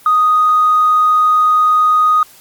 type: tone with tanh clipping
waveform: triangle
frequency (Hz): 1244.5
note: D#6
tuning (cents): 0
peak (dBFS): -8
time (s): 0.06-2.23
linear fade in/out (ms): 2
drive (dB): 4
effects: white hiss -43 dBFS RMS until 2.4 s + Opus 32 kbps